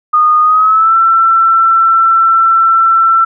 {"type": "tone with pitch glide", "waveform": "sine", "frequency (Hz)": [1230, 1341.3], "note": ["D#6", "E6"], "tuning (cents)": [-20, 30], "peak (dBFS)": -5, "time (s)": [0.13, 3.25], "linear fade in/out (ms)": 10, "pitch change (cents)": 150, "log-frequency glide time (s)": [0.41, 0.96], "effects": []}